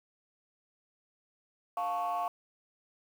sine chord, F augmented, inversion none, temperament equal with one note detuned, 703.7 / 880 / 1108.7 Hz, F5 / A5 / C#6, +13 / 0 / 0 cents, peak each -31 / -36 / -33 dBFS, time 1.77-2.28 s, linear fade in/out 2 ms, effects tanh soft clip ceiling -26 dBFS + 9-bit

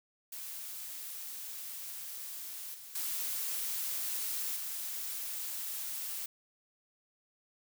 blue noise with level steps, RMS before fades -43 / -49 / -36 / -39 dBFS, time 0.32-6.26 s, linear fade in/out 5 ms, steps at 2.74 / 2.95 / 4.56 s, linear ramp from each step 5 ms, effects none

